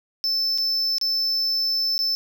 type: tone with dropouts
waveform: triangle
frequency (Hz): 5280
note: E8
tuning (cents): +2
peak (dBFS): -19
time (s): 0.24-2.15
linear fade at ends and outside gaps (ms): 0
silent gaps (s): 0.577-0.583 / 0.983-1.013 / 1.98-1.99
effects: none